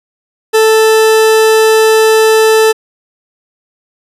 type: tone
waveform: 40% pulse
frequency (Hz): 440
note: A4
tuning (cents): 0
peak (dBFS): -4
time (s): 0.53-2.73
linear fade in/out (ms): 20
effects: resampled to 32000 Hz